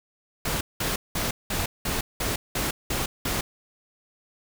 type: noise bursts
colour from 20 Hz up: pink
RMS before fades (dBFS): -27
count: 9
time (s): 0.45-3.41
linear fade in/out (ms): 5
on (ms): 160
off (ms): 190
effects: none